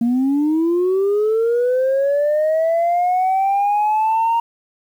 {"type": "linear sweep", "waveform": "sine", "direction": "up", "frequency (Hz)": [230, 932.3], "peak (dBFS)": -12, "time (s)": [0.01, 4.4], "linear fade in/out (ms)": 5, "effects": ["tanh soft clip ceiling -12 dBFS", "8-bit"]}